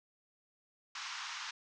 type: band-pass noise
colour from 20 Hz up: pink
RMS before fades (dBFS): -43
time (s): 0.95-1.51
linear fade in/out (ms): 5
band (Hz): 940 to 6500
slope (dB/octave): 48
effects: none